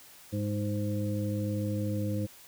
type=harmonic tone with a mistuned harmonic; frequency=103.83 Hz; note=G#2; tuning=in tune; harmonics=1 / 2 / 3 / 5; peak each=-31 / -34 / -36 / -38 dBFS; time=0.32-2.27 s; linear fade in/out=20 ms; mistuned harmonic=2; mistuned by=-25 cents; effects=white hiss -53 dBFS RMS until 2.47 s